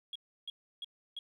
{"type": "tone bursts", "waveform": "sine", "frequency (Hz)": 3311, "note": "G#7", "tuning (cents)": -6, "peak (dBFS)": -37, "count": 4, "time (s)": [0.13, 1.19], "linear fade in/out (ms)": 2, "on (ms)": 25, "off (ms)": 320, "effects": ["tanh soft clip ceiling -34 dBFS", "12-bit"]}